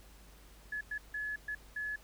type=tone bursts at uneven times; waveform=sine; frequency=1705 Hz; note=G#6; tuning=45 cents sharp; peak=-35 dBFS; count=5; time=0.72-0.81 / 0.91-0.98 / 1.14-1.36 / 1.48-1.55 / 1.76-1.96 s; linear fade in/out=5 ms; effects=added 50 Hz sine -57 dBFS peak until 2.03 s + pink hiss -60 dBFS RMS until 2.03 s